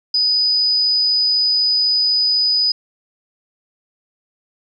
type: tone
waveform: sine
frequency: 4978 Hz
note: D#8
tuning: in tune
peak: -13 dBFS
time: 0.14-2.72 s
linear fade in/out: 5 ms
effects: none